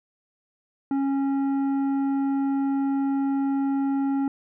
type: tone with tanh clipping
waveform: triangle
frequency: 274.6 Hz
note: C#4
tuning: 16 cents flat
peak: -23 dBFS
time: 0.91-4.28 s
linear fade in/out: 2 ms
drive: 13 dB
effects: none